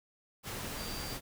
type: tone in noise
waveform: sine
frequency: 4699 Hz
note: D8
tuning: in tune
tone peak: -45 dBFS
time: 0.75-1.18 s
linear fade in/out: 50 ms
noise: pink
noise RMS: -40 dBFS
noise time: 0.43-1.21 s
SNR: -8 dB
effects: none